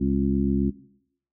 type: harmonic tone with a mistuned harmonic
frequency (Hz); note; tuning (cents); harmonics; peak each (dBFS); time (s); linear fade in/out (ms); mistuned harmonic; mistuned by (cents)
67.8; C#2; -38; 1 / 2 / 3 / 4 / 5; -29 / -30 / -24 / -25 / -30; 0-0.71; 20; 5; +58
effects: noise-tail reverb RT60 0.7 s tail -18 dB re dry